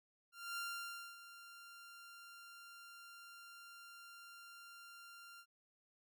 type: tone with ADSR envelope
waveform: sawtooth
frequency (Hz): 1389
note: F6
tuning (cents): -10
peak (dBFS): -37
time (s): 0.32-5.46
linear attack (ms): 250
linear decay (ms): 590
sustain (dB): -14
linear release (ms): 65
effects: none